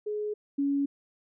sine tone pair in turn, 420.7 / 280.8 Hz, G#4 / C#4, +22 / +22 cents, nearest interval perfect fifth, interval 700 cents, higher first, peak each -29 / -24 dBFS, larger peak second, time 0.06-0.34 / 0.58-0.86 s, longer neither, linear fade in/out 10 ms, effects none

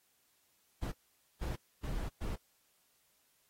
brown noise bursts at uneven times, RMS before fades -37 dBFS, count 4, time 0.82-0.92 / 1.41-1.56 / 1.83-2.09 / 2.21-2.36 s, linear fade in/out 10 ms, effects white hiss -73 dBFS RMS until 3.49 s + AAC 48 kbps

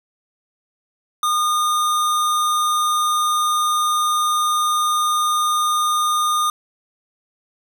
square tone, 1220 Hz, D#6, 34 cents flat, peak -17 dBFS, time 1.23-6.5 s, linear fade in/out 2 ms, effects none

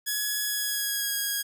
5% pulse tone with pitch glide, 1685 to 1644.6 Hz, G#6 to G#6, +25 to -17 cents, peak -16 dBFS, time 0.06-1.43 s, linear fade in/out 20 ms, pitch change -42 cents, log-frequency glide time 0.43-1.15 s, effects none

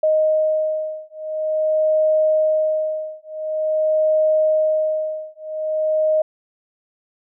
sine beating tone pair, 622.3 / 622.77 Hz, D#5 / D#5, 0 / +1 cents, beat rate 0.47 Hz, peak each -19 dBFS, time 0.03-6.22 s, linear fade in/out 5 ms, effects none

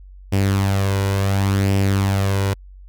sawtooth tone with flanger, 98 Hz, G2, in tune, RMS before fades -18 dBFS, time 0.32-2.54 s, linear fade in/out 10 ms, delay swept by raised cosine 0.37 to 2.07 ms, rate 0.7 Hz, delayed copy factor +0.5, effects added 47 Hz sine -38 dBFS peak until 2.88 s

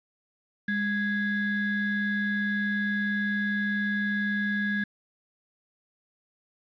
triangle ring-modulated tone, 932.3 Hz, A#5, in tune, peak -20 dBFS, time 0.68-4.84 s, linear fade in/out 5 ms, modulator 728 Hz, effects resampled to 11025 Hz + 9-bit

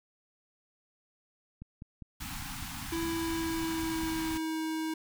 click train, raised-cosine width 5 ms, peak -31 dBFS, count 13, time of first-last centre 1.62-4.034 s, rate 4.97 Hz
pink band-stop noise, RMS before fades -40 dBFS, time 2.2-4.38 s, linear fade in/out 10 ms, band 300 to 740 Hz, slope 96 dB/octave
square tone with pitch glide, 331.1 to 318 Hz, E4 to D#4, +8 to +38 cents, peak -32 dBFS, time 2.92-4.94 s, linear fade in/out 5 ms, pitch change -70 cents, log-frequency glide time 3.06-4.6 s
effects none

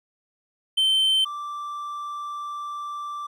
triangle tone pair in turn, 3097 / 1172.9 Hz, G7 / D6, -22 / -3 cents, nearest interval octave + perfect fourth, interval 1681 cents, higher first, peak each -16 / -28 dBFS, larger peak first, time 0.77-1.25 / 1.25-3.27 s, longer second, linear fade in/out 10 ms, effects none

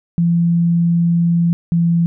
sine tone pair in turn, 170.1 / 169.23 Hz, F3 / E3, -45 / +46 cents, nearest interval unison, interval 9 cents, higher first, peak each -11 dBFS, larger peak neither, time 0.18-1.53 / 1.72-2.06 s, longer first, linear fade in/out 0 ms, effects none

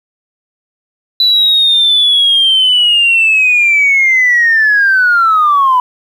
sine linear sweep, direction down, 3983 to 985 Hz, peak -5 dBFS, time 1.2-5.8 s, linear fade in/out 2 ms, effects tanh soft clip ceiling -2 dBFS + 7-bit

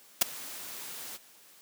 white noise with ADSR envelope, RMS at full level -19 dBFS, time 0.21-1.18 s, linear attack 9 ms, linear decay 10 ms, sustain -23 dB, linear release 26 ms, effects white hiss -57 dBFS RMS until 1.61 s + high-pass 150 Hz 12 dB/octave

